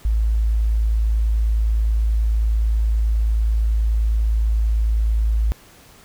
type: tone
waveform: sine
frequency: 54.7 Hz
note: A1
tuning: 9 cents flat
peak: -15 dBFS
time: 0.05-5.52 s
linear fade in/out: 0 ms
effects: pink hiss -48 dBFS RMS until 6.04 s